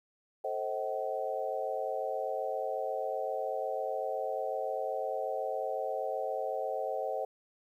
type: chord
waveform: sine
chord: A diminished seventh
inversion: none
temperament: just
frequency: 440 / 528 / 633.6 / 760.3 Hz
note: A4 / C5 / Eb5 / Gb5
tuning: 0 / +16 / +31 / +47 cents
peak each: -39 / -36 / -37 / -37 dBFS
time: 0.44-7.25 s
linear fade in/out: 5 ms
effects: 11-bit